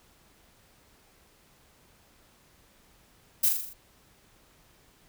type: noise with echo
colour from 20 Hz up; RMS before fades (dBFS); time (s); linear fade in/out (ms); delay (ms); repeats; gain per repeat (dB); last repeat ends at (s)
violet; -22; 3.43-3.49; 10; 41; 6; -4; 3.736
effects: pink hiss -61 dBFS RMS until 5.08 s